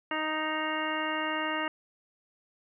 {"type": "harmonic tone", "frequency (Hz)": 311.1, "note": "D#4", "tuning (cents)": 0, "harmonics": [1, 2, 3, 4, 5, 6, 7, 9], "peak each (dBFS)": [-36, -37, -36, -36, -39, -36, -40, -38], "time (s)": [0.11, 1.68], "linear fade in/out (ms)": 2, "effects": []}